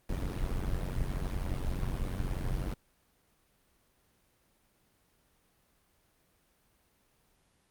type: noise with amplitude modulation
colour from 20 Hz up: brown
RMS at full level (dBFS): -29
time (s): 0.09-2.74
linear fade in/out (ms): 5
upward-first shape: sine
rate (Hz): 91.9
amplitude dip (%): 75
effects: pink hiss -70 dBFS RMS until 7.7 s + Opus 32 kbps